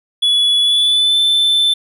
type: tone with pitch glide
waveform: triangle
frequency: 3406 to 3532 Hz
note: G#7 to A7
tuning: +43 to +6 cents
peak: -9 dBFS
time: 0.22-1.74 s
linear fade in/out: 10 ms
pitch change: +63 cents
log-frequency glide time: 0.61-1.18 s
effects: none